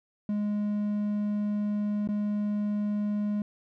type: tone with dropouts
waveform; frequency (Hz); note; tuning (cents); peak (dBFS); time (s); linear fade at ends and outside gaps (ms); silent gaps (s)
triangle; 207.7; G#3; 0; -24; 0.29-3.42; 2; 2.075-2.088
effects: none